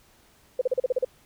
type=tone bursts; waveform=sine; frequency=510 Hz; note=C5; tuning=44 cents flat; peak=-19 dBFS; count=8; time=0.59-1.048 s; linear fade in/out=5 ms; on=24 ms; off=38 ms; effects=pink hiss -59 dBFS RMS until 1.25 s